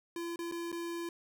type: tone with dropouts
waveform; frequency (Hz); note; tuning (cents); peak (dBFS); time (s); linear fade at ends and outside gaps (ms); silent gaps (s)
square; 340.1; F4; -46; -37; 0.16-1.09; 2; 0.36-0.39 / 0.514-0.521 / 0.718-0.726
effects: none